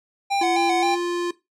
square tone with vibrato, 768 Hz, G5, 36 cents flat, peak -20 dBFS, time 0.3-0.96 s, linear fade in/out 20 ms, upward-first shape square, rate 3.8 Hz, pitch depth 62 cents each way
square tone with pitch glide, 341.2 to 349 Hz, F4 to F4, -40 to -1 cents, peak -23 dBFS, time 0.41-1.31 s, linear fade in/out 5 ms, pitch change +39 cents, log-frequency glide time 0.74-0.95 s
effects noise-tail reverb RT60 0.2 s tail -17 dB re dry + low-pass 7000 Hz 12 dB/octave

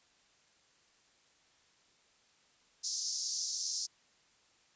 pink band-pass noise, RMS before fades -37 dBFS, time 2.83-3.87 s, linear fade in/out 20 ms, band 4900 to 6700 Hz, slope 48 dB/octave, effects white hiss -68 dBFS RMS until 4.75 s + resampled to 16000 Hz

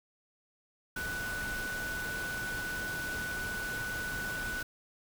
sine tone in noise, 1486 Hz, F#6, 7 cents sharp, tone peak -35 dBFS, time 0.96-4.63 s, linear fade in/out 5 ms, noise pink, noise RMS -41 dBFS, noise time 0.96-4.63 s, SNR +3 dB, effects none

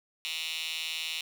10% pulse tone with high-pass filter, 160 Hz, D#3, 49 cents sharp, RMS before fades -35 dBFS, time 0.25-1.21 s, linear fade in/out 0 ms, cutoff 3100 Hz, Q 8.6, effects none

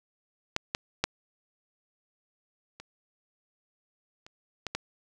clicks, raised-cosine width 0.2 ms, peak -9 / -11 / -7 / -26 / -30 / -16 / -13 dBFS, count 7, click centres 0.564 / 0.749 / 1.04 / 2.8 / 4.265 / 4.667 / 4.75 s, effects none

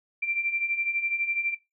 sine beating tone pair, 2349 / 2361 Hz, D7 / D7, 0 / +9 cents, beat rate 12 Hz, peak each -33 / -26 dBFS, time 0.22-1.55 s, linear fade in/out 10 ms, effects noise-tail reverb RT60 0.2 s tail -19 dB re dry

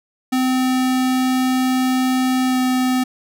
square tone with pitch glide, 257.1 to 255.2 Hz, C4 to C4, -30 to -43 cents, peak -16 dBFS, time 0.32-3.04 s, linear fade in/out 10 ms, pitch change -13 cents, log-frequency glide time 2.49-2.57 s, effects none

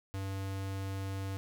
square tone, 97 Hz, G2, 18 cents flat, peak -36 dBFS, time 0.14-1.37 s, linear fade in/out 0 ms, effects none

